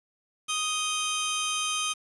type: tone pair together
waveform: 20% pulse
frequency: 1244.5 / 3136 Hz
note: D#6 / G7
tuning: 0 / 0 cents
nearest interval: octave + major third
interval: 1600 cents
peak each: -25 / -24 dBFS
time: 0.48-1.94 s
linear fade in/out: 20 ms
effects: resampled to 24000 Hz + 8-bit